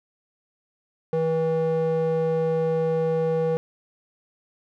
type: tone with band-pass filter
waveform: square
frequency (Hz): 161.7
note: E3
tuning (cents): -33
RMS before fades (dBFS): -23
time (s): 1.13-3.57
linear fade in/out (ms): 0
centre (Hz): 440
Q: 2.8
effects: none